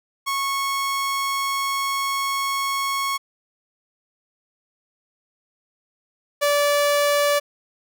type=tone pair in turn; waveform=sawtooth; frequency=1100 / 579.2 Hz; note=C#6 / D5; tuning=-14 / -24 cents; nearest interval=major seventh; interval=1110 cents; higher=first; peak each=-18 / -13 dBFS; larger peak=second; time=0.26-3.18 / 6.41-7.4 s; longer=first; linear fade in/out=20 ms; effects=none